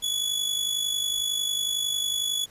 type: tone with amplitude modulation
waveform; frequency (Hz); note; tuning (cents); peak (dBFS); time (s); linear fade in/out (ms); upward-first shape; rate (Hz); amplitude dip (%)
sawtooth; 3400; G#7; +40; -19; 0.02-2.46; 20; sine; 51; 60
effects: pink hiss -54 dBFS RMS until 2.5 s + resampled to 32000 Hz